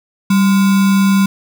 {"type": "tone with sample-and-hold", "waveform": "sine", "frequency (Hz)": 195, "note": "G3", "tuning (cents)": -9, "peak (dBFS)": -8, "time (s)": [0.3, 1.26], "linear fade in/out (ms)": 5, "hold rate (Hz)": 1225, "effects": []}